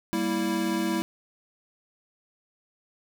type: chord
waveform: square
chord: E diminished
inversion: first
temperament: equal with one note detuned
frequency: 196 / 233.1 / 328.3 Hz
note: G3 / Bb3 / E4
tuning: 0 / 0 / -7 cents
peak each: -31 / -32 / -28 dBFS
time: 0.13-1.02 s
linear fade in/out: 0 ms
effects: none